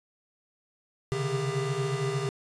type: tone cluster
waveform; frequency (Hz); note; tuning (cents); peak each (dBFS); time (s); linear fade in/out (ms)
square; 131.4 / 140 / 153.4 / 398.4; C3 / C#3 / D#3 / G4; +8 / +18 / -24 / +28; -35 / -33 / -36 / -32; 1.12-2.29; 0
effects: resampled to 22050 Hz